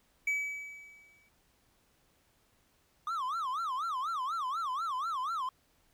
triangle tone with exponential decay, 2286 Hz, D7, 47 cents flat, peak -25 dBFS, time 0.27-1.29 s, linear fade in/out 5 ms, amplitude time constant 220 ms
triangle tone with vibrato, 1173 Hz, D6, 2 cents flat, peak -30 dBFS, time 3.07-5.49 s, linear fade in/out 2 ms, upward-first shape sine, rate 4.1 Hz, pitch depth 270 cents each way
effects pink hiss -70 dBFS RMS until 5.93 s

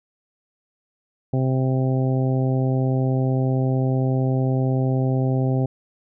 harmonic tone, 130.81 Hz, C3, in tune, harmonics 1 / 2 / 3 / 4 / 5 / 6, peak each -19 / -25 / -29 / -31 / -33 / -35 dBFS, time 1.33-5.66 s, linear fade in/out 5 ms, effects none

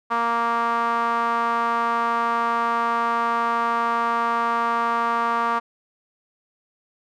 sawtooth tone with band-pass filter, 233.1 Hz, A#3, in tune, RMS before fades -22 dBFS, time 0.1-5.6 s, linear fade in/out 20 ms, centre 1100 Hz, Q 4.3, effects none

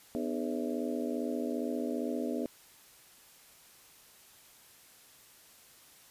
harmonic tone with a mistuned harmonic, 82.41 Hz, E2, in tune, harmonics 3 / 4 / 5 / 6 / 7 / 8, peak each -35 / -37 / -39 / -41 / -42 / -43 dBFS, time 0.15-2.46 s, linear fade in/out 0 ms, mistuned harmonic 4, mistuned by -150 cents, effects white hiss -58 dBFS RMS until 6.1 s + resampled to 32000 Hz

